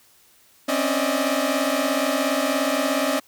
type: tone cluster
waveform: sawtooth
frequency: 263.1 / 280.1 / 593 / 637 Hz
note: C4 / C#4 / D5 / D#5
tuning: +10 / +18 / +17 / +41 cents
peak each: -22 dBFS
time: 0.68-3.2 s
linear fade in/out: 10 ms
effects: white hiss -56 dBFS RMS until 3.27 s